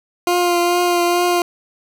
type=tone with vibrato; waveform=20% pulse; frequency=350.8 Hz; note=F4; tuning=8 cents sharp; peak=-9 dBFS; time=0.27-1.42 s; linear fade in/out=2 ms; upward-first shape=triangle; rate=2.3 Hz; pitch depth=21 cents each way; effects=none